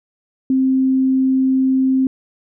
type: tone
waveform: sine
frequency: 262.9 Hz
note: C4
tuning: 8 cents sharp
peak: -12 dBFS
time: 0.5-2.07 s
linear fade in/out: 2 ms
effects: none